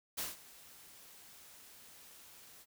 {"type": "noise with ADSR envelope", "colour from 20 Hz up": "white", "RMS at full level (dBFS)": -37, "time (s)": [0.17, 2.66], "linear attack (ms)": 17, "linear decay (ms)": 170, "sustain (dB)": -20, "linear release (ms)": 45, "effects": []}